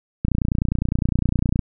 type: click train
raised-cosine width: 5 ms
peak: -7 dBFS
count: 41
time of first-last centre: 0.25-1.592 s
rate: 29.8 Hz
effects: none